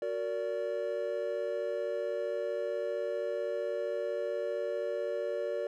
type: chord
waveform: triangle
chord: Gb augmented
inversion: none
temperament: just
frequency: 370 / 462.5 / 578.1 Hz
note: Gb4 / Bb4 / D5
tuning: 0 / -14 / -27 cents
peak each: -37 / -34 / -32 dBFS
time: 0.02-5.67 s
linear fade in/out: 2 ms
effects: none